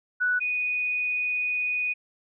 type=tone pair in turn; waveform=sine; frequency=1480 / 2479 Hz; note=F#6 / D#7; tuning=0 / -7 cents; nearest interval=major sixth; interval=893 cents; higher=second; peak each=-21 / -24 dBFS; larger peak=first; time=0.2-0.4 / 0.4-1.94 s; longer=second; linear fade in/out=20 ms; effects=none